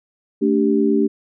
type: tone cluster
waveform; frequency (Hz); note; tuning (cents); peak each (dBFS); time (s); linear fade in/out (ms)
sine; 221.7 / 290.6 / 391.4; A3 / D4 / G4; +13 / -18 / -3; -18; 0.41-1.08; 20
effects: none